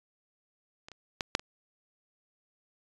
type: clicks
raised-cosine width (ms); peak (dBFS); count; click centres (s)
0.2; -28 / -30 / -13 / -7 / -27; 5; 0.885 / 0.917 / 1.208 / 1.351 / 1.395
effects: resampled to 22050 Hz